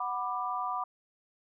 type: chord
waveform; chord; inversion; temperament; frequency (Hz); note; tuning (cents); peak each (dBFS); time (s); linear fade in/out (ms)
sine; B minor; second; just; 740.8 / 987.8 / 1185.3; F#5 / B5 / D6; +2 / 0 / +16; -36 / -35 / -34; 0-0.84; 5
effects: none